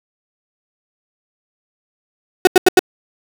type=tone bursts; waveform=35% pulse; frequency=369.1 Hz; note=F#4; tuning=4 cents flat; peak=-3 dBFS; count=4; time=2.45-2.793 s; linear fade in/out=2 ms; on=22 ms; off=85 ms; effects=none